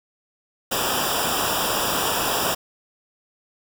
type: noise with comb filter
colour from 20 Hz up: pink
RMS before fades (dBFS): -23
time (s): 0.71-2.55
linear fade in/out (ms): 10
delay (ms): 0.47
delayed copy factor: -0.9
effects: none